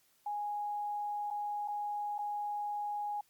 sine tone with dropouts, 828 Hz, G#5, 5 cents flat, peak -34 dBFS, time 0.26-3.21 s, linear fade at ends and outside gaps 5 ms, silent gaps 1.304-1.309 / 1.678-1.682 / 2.182-2.188 s, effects white hiss -70 dBFS RMS until 3.29 s + Opus 48 kbps

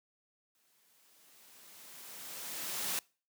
white noise with exponential growth, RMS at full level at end -34 dBFS, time 0.55-2.99 s, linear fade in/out 1 ms, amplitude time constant 530 ms, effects noise-tail reverb RT60 0.4 s tail -26 dB re dry + high-pass 150 Hz 12 dB/octave

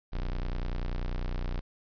40% pulse tone, 30.18 Hz, B0, 39 cents flat, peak -29 dBFS, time 0.12-1.61 s, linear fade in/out 20 ms, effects resampled to 11025 Hz + 10-bit

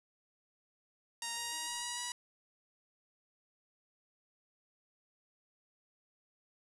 5% pulse tone with pitch steps, 932.3 / 939.9 / 947.5 / 955.2 / 963 / 970.8 Hz, A#5 / A#5 / A#5 / A#5 / B5 / B5, 0 / +14 / +28 / +42 / -44 / -30 cents, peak -25 dBFS, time 1.22-2.12 s, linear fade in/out 2 ms, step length 150 ms, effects resampled to 24000 Hz + 9-bit

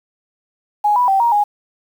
sine tone with pitch steps, 833 / 984 / 777 / 941 / 827 Hz, G#5 / B5 / G5 / A#5 / G#5, +5 / -7 / -16 / +16 / -8 cents, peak -11 dBFS, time 0.84-1.44 s, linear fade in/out 10 ms, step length 120 ms, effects 7-bit

